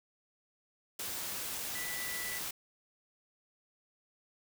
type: tone in noise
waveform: sine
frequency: 1975.5 Hz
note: B6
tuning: in tune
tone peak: -41 dBFS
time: 1.75-2.39 s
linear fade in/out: 5 ms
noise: white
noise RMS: -39 dBFS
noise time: 0.99-2.51 s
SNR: -5 dB
effects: none